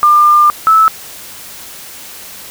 sine tone pair in turn, 1199 / 1306.8 Hz, D6 / E6, +36 / -15 cents, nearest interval minor second, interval 149 cents, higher second, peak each -4 dBFS, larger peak neither, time 0.03-0.5 / 0.67-0.88 s, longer first, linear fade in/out 0 ms, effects white hiss -31 dBFS RMS until 2.5 s

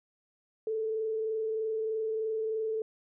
sine tone with frequency modulation, 440 Hz, A4, in tune, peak -29 dBFS, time 0.67-2.82 s, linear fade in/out 2 ms, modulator 23.2 Hz, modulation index 0.28, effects none

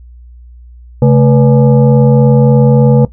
sine tone with frequency modulation, 135.3 Hz, C#3, 42 cents flat, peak -3 dBFS, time 1.02-3.05 s, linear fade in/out 2 ms, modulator 354 Hz, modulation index 1, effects noise-tail reverb RT60 0.1 s tail -17 dB re dry + added 60 Hz sine -32 dBFS peak until 3.12 s

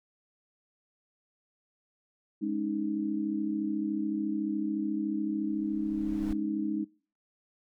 sine chord, Ab suspended fourth, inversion none, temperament equal, 207.7 / 277.2 / 311.1 Hz, Ab3 / Db4 / Eb4, 0 / 0 / 0 cents, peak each -33 / -36 / -31 dBFS, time 2.41-6.85 s, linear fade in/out 20 ms
brown noise with exponential growth, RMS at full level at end -36 dBFS, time 5.27-6.33 s, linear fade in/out 2 ms, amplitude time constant 230 ms
effects noise-tail reverb RT60 0.4 s tail -23 dB re dry

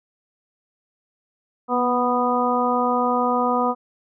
harmonic tone with a mistuned harmonic, 246.9 Hz, B3, in tune, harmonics 1 / 2 / 3 / 4 / 5, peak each -24 / -24 / -24 / -24 / -24 dBFS, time 1.68-3.75 s, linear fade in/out 50 ms, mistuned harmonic 1, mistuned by -19 cents, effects none

